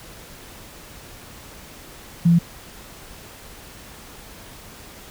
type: tone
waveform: sine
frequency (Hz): 170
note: F3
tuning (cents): -46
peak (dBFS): -11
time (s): 2.25-2.39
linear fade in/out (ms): 10
effects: pink hiss -42 dBFS RMS until 5.1 s

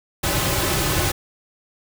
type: noise with comb filter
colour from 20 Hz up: pink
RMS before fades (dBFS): -21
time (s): 0.23-1.12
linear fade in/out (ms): 10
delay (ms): 4.3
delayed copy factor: -0.65
effects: none

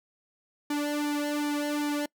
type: tone with flanger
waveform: sawtooth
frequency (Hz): 293.7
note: D4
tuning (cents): 0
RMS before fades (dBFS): -29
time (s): 0.7-2.06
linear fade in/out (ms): 5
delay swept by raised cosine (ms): 1.5 to 2.6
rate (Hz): 2.6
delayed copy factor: -0.9
effects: noise-tail reverb RT60 0.1 s tail -25 dB re dry

